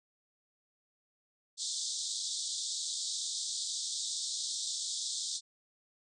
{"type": "band-pass noise", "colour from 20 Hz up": "pink", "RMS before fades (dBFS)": -37, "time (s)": [1.57, 5.41], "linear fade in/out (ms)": 50, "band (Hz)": [3500, 8600], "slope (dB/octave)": 96, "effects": []}